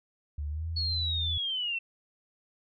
sine tone with pitch glide, 73.42 to 82.41 Hz, D2 to E2, 0 to 0 cents, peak -31 dBFS, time 0.38-1.38 s, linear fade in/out 5 ms, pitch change +200 cents, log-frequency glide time 0.48-0.67 s
sine linear sweep, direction down, 4401 to 2664 Hz, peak -29 dBFS, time 0.76-1.79 s, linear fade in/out 10 ms
effects none

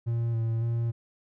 triangle tone with vibrato, 115.2 Hz, A#2, 20 cents flat, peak -23 dBFS, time 0.06-0.92 s, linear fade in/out 20 ms, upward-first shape square, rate 1.8 Hz, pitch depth 21 cents each way, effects none

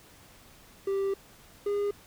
triangle tone pair in turn, 392 / 407.6 Hz, G4 / G#4, 0 / -32 cents, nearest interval minor second, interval 68 cents, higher second, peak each -24 dBFS, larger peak neither, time 0.87-1.14 / 1.66-1.91 s, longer first, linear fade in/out 5 ms, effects pink hiss -55 dBFS RMS until 2.06 s

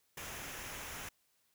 pink noise with comb filter, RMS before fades -45 dBFS, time 0.17-1.09 s, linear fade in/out 5 ms, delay 0.23 ms, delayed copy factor -0.5, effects white hiss -75 dBFS RMS until 1.54 s

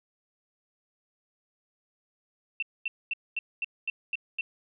sine tone bursts, 2694 Hz, E7, 37 cents sharp, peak -27 dBFS, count 8, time 2.6-4.41 s, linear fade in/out 2 ms, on 25 ms, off 230 ms, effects none

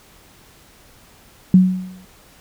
sine tone with exponential decay, 185 Hz, F#3, in tune, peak -4 dBFS, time 1.54-2.05 s, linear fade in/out 2 ms, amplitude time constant 110 ms, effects pink hiss -49 dBFS RMS until 2.4 s

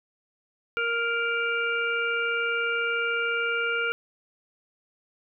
harmonic tone, 467 Hz, A#4, 3 cents sharp, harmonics 1 / 3 / 5 / 6, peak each -31 / -26 / -31 / -35 dBFS, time 0.77-3.92 s, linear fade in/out 0 ms, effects none

